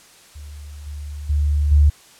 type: tone with level steps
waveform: sine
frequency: 73.42 Hz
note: D2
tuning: in tune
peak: -33 / -28 / -15 / -9 dBFS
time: 0.35-1.9 s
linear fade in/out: 10 ms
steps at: 0.86 / 1.29 / 1.71 s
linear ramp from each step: 10 ms
effects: white hiss -48 dBFS RMS until 2.19 s + low-pass 10000 Hz 12 dB/octave